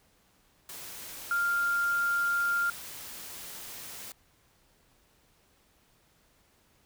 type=tone in noise; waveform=sine; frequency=1397 Hz; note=F6; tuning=in tune; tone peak=-25 dBFS; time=1.31-2.7 s; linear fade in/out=2 ms; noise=white; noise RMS=-43 dBFS; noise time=0.69-4.12 s; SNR=+15 dB; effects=pink hiss -66 dBFS RMS until 6.85 s